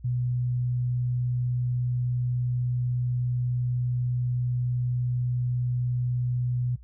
sine tone, 123.47 Hz, B2, in tune, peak -24 dBFS, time 0.04-6.76 s, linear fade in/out 10 ms, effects noise-tail reverb RT60 0.1 s tail -20 dB re dry + added 60 Hz sine -45 dBFS peak until 6.83 s

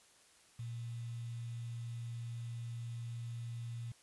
sine tone with quantisation, 117.5 Hz, A#2, 14 cents sharp, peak -40 dBFS, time 0.59-3.92 s, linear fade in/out 5 ms, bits 10, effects white hiss -65 dBFS RMS until 4.02 s + resampled to 24000 Hz

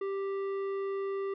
sine tone with tanh clipping, 392.3 Hz, G4, 1 cent sharp, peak -33 dBFS, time 0.01-1.34 s, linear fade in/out 5 ms, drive 11 dB, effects none

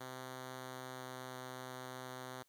5% pulse tone with pitch glide, 129 to 128.18 Hz, C3 to C3, -24 to -35 cents, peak -34 dBFS, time 0-2.43 s, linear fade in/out 10 ms, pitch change -11 cents, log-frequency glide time 0.46-1.32 s, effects white hiss -75 dBFS RMS until 2.48 s

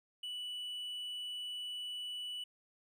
triangle tone, 2960 Hz, F#7, in tune, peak -38 dBFS, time 0.23-2.44 s, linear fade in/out 5 ms, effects none

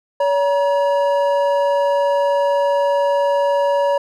triangle tone pair together, 567 / 951.7 Hz, C#5 / A#5, +39 / +36 cents, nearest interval major sixth, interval 897 cents, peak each -13 / -18 dBFS, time 0.2-3.98 s, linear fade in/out 5 ms, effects none

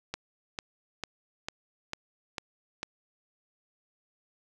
click train, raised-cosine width 0.2 ms, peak -16 dBFS, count 7, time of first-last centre 0.14-2.831 s, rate 2.23 Hz, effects none

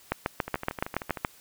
two click trains, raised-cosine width 0.5 ms, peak -10 / -19 dBFS, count 9 / 11, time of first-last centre 0.12-1.248 / 0.48-1.249 s, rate 7.09 / 13 Hz, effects white hiss -55 dBFS RMS until 1.4 s

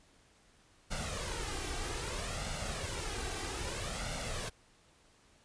pink noise with flanger, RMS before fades -38 dBFS, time 0.9-4.5 s, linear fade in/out 20 ms, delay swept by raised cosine 1.4 to 2.6 ms, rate 0.62 Hz, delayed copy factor +0.6, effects pink hiss -65 dBFS RMS until 5.44 s + resampled to 22050 Hz

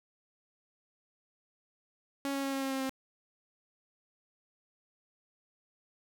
sawtooth tone with pitch steps, 277.2 / 275.1 / 273.1 / 271 / 269 / 267 / 265 Hz, C#4 / C#4 / C#4 / C#4 / C4 / C4 / C4, 0 / -13 / -26 / -39 / +48 / +35 / +22 cents, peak -28 dBFS, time 2.25-2.894 s, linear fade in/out 0 ms, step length 92 ms, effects none

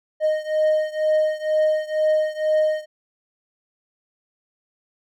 triangle beating tone pair, 618 / 620.1 Hz, D#5 / D#5, -12 / -6 cents, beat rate 2.1 Hz, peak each -18 / -20 dBFS, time 0.2-2.86 s, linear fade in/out 50 ms, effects none

